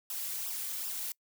blue noise with flanger, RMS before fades -37 dBFS, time 0.1-1.12 s, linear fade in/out 2 ms, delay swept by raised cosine 0.46 to 3.16 ms, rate 2.6 Hz, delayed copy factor -0.75, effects noise-tail reverb RT60 0.1 s tail -25 dB re dry

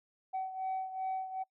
sine beating tone pair, 757 / 759.6 Hz, F#5 / F#5, +39 / +45 cents, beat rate 2.6 Hz, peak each -34 / -39 dBFS, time 0.33-1.44 s, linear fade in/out 20 ms, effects noise-tail reverb RT60 0.1 s tail -25 dB re dry + tanh soft clip ceiling -30 dBFS

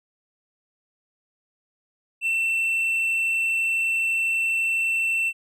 triangle tone, 2687 Hz, E7, 33 cents sharp, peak -19 dBFS, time 2.21-5.33 s, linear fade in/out 50 ms, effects none

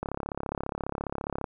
click train, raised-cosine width 1 ms, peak -17 dBFS, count 50, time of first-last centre 0.03-1.442 s, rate 34.7 Hz, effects none

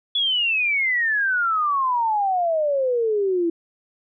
sine exponential sweep, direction down, 3432 to 329.6 Hz, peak -18 dBFS, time 0.15-3.5 s, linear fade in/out 5 ms, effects none

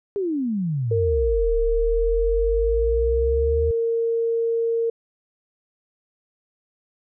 sine exponential two-way sweep, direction down then up, 415.3 to 33.72 to 78.3 Hz, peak -21 dBFS, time 0.16-3.71 s, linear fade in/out 0 ms, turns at 1.58 s
sine tone, 460 Hz, A#4, 23 cents flat, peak -19 dBFS, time 0.91-4.9 s, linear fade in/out 5 ms
effects none

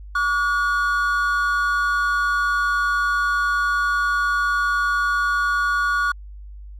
triangle tone pair together, 1144.5 / 1445 Hz, D6 / F#6, -45 / -41 cents, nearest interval major third, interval 404 cents, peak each -20 / -18 dBFS, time 0.15-6.12 s, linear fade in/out 5 ms, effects added 50 Hz sine -35 dBFS peak until 6.79 s

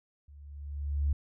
sine tone with level ramp, 71.9 Hz, D2, 36 cents flat, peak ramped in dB -50 to -22 dBFS, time 0.28-1.13 s, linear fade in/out 5 ms, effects tanh soft clip ceiling -20 dBFS

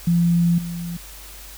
sine tone with level steps, 171.3 Hz, F3, 33 cents flat, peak -14 / -26 dBFS, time 0.07-0.97 s, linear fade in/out 5 ms, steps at 0.58 s, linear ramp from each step 5 ms, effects added 50 Hz sine -41 dBFS peak until 1.57 s + white hiss -41 dBFS RMS until 1.57 s

